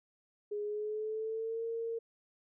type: tone with pitch glide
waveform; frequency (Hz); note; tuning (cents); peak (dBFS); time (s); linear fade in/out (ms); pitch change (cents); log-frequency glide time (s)
sine; 415.3 to 458.2; G#4 to A#4; 0 to -30; -34; 0.51-1.99; 10; +170; 0.63-1.65
effects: none